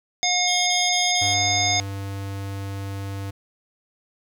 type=harmonic tone; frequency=720 Hz; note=F#5; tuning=47 cents flat; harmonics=1 / 3 / 5 / 7 / 9; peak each=-25 / -25 / -25 / -25 / -25 dBFS; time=0.23-1.8 s; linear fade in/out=0 ms
type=tone bursts; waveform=square; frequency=3254 Hz; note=G#7; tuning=36 cents flat; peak=-31 dBFS; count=4; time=0.47-1.345 s; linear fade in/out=10 ms; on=200 ms; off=25 ms
type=tone; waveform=square; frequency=98.4 Hz; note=G2; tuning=7 cents sharp; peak=-29 dBFS; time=1.21-3.31 s; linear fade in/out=10 ms
effects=none